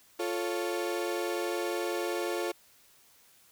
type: chord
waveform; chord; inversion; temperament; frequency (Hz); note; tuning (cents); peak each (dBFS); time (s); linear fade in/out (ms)
35% pulse; F augmented; none; equal; 349.2 / 440 / 554.4; F4 / A4 / C#5; 0 / 0 / 0; -31 / -34 / -35; 0.19-2.52; 10
effects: white hiss -61 dBFS RMS until 3.51 s